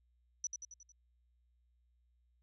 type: tone with echo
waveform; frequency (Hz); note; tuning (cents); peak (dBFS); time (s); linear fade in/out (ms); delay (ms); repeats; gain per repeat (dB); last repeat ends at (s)
sine; 5930; F#8; +3; -34; 0.44-0.47; 2; 90; 5; -5; 0.92
effects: added 60 Hz sine -70 dBFS peak until 2.42 s